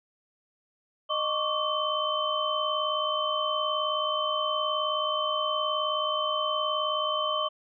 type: tone cluster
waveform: sine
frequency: 615 / 1104 / 1163 / 3078 Hz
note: D#5 / C#6 / D6 / G7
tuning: -20 / -7 / -17 / -32 cents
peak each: -31 dBFS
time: 1.09-7.49 s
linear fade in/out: 20 ms
effects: none